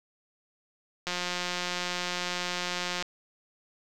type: click train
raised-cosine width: 0.2 ms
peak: -14 dBFS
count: 349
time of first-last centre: 1.07-3.025 s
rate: 178 Hz
effects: none